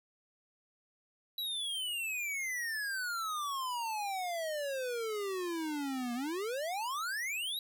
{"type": "exponential two-way sweep", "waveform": "square", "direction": "down then up", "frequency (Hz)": [3951, 235.2, 3951], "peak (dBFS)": -35, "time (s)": [1.38, 7.59], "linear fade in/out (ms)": 2, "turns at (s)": 6.14, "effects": []}